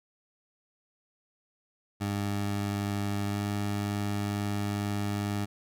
20% pulse tone with pitch glide, 101.4 to 102.22 Hz, G#2 to G#2, -41 to -27 cents, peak -24 dBFS, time 2-5.46 s, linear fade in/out 20 ms, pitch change +14 cents, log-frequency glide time 3.3-3.37 s, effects none

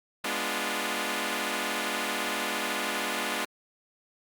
5% pulse chord, G# diminished seventh, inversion none, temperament equal, 207.7 / 246.9 / 293.7 / 349.2 Hz, G#3 / B3 / D4 / F4, 0 / 0 / 0 / 0 cents, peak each -23 dBFS, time 0.24-3.45 s, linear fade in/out 5 ms, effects Opus 48 kbps

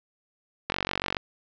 click train, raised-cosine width 0.3 ms, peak -10 dBFS, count 23, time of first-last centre 0.7-1.168 s, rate 47 Hz, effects resampled to 16000 Hz + 7-bit

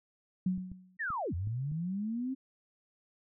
sine tone with exponential decay, 184.5 Hz, F#3, 5 cents flat, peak -25 dBFS, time 0.46-0.97 s, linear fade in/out 5 ms, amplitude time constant 110 ms
clicks, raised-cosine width 5 ms, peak -33 dBFS, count 5, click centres 0.578 / 0.717 / 1.104 / 1.473 / 1.717 s
sine linear two-way sweep, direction down then up, 1912 to 81.2 to 269.8 Hz, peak -32 dBFS, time 0.99-2.35 s, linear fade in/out 20 ms, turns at 1.34 s
effects none

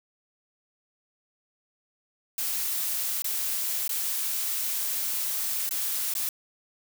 blue noise with dropouts, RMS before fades -29 dBFS, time 2.38-6.29 s, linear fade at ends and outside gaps 2 ms, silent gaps 3.221-3.243 / 3.878-3.892 / 5.692-5.709 / 6.139-6.151 s, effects none

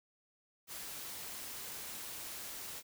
white noise, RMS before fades -45 dBFS, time 0.67-2.83 s, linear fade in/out 50 ms, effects none

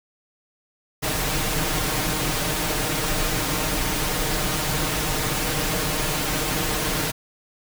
pink noise with comb filter, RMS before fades -24 dBFS, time 1.02-7.12 s, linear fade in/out 20 ms, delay 6.5 ms, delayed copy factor +0.65, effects none

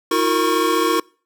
square tone cluster, 322.7 / 357.7 / 461.5 / 1097 Hz, E4 / F4 / A#4 / C#6, -37 / +41 / -17 / -18 cents, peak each -22 dBFS, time 0.11-1 s, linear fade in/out 5 ms, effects noise-tail reverb RT60 0.4 s tail -25 dB re dry

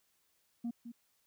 sine tone with echo, 235.7 Hz, A#3, 19 cents sharp, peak -32 dBFS, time 0.64-0.71 s, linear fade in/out 10 ms, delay 210 ms, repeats 1, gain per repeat -11 dB, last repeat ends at 0.92 s, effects tanh soft clip ceiling -33 dBFS + white hiss -75 dBFS RMS until 1.26 s

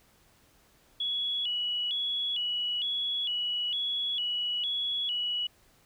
sine tone with vibrato, 3142 Hz, G7, 3 cents sharp, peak -28 dBFS, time 1-5.47 s, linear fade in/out 5 ms, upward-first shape square, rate 1.1 Hz, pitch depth 120 cents each way, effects pink hiss -63 dBFS RMS until 5.85 s

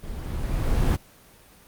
brown noise with level ramp, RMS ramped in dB -35 to -18 dBFS, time 0.02-0.97 s, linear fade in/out 20 ms, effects pink hiss -52 dBFS RMS until 1.67 s + Opus 24 kbps

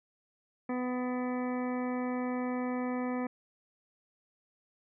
harmonic tone with a mistuned harmonic, 250 Hz, B3, 21 cents sharp, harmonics 1 / 2 / 3 / 4 / 5 / 7 / 8 / 9, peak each -32 / -38 / -42 / -44 / -46 / -49 / -50 / -51 dBFS, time 0.69-3.27 s, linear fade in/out 5 ms, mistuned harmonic 9, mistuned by +31 cents, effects none

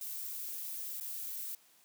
violet noise with dropouts, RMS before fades -41 dBFS, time 0.01-1.55 s, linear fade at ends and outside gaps 2 ms, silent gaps 1.001-1.008 s, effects white hiss -65 dBFS RMS until 1.84 s + high-pass 150 Hz 12 dB/octave

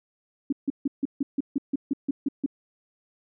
sine tone bursts, 277.2 Hz, C#4, in tune, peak -21 dBFS, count 12, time 0.5-2.462 s, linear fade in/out 5 ms, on 26 ms, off 150 ms, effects none

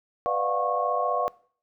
sine tone cluster, 496.9 / 595 / 700 / 735 / 1096 Hz, B4 / D5 / F5 / F#5 / C#6, +11 / +22 / +4 / -12 / -20 cents, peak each -30 / -30 / -28 / -32 / -28 dBFS, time 0.26-1.28 s, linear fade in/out 0 ms, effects noise-tail reverb RT60 0.5 s tail -22 dB re dry

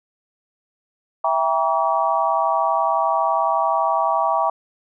sine chord, E diminished seventh, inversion none, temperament just, 659.3 / 791.1 / 949.3 / 1139.2 Hz, E5 / G5 / Bb5 / Db6, 0 / +16 / +31 / +47 cents, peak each -22 dBFS, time 1.24-4.5 s, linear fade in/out 5 ms, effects none

